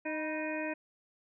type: harmonic tone with a mistuned harmonic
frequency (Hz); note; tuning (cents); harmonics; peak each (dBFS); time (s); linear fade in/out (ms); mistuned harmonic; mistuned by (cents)
309.3; D#4; -10; 1 / 2 / 3 / 5 / 6 / 7 / 8; -37 / -38 / -44 / -45 / -43 / -51 / -41; 0.05-0.74; 10; 3; +62
effects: none